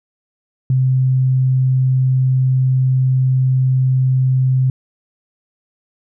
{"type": "tone", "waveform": "sine", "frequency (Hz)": 130, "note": "C3", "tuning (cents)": -11, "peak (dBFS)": -11, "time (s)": [0.7, 4.7], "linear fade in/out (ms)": 2, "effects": []}